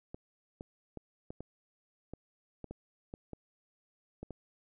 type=clicks; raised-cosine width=2 ms; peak=-29 dBFS; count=12; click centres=0.145 / 0.609 / 0.973 / 1.305 / 1.406 / 2.136 / 2.643 / 2.71 / 3.139 / 3.333 / 4.23 / 4.307 s; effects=none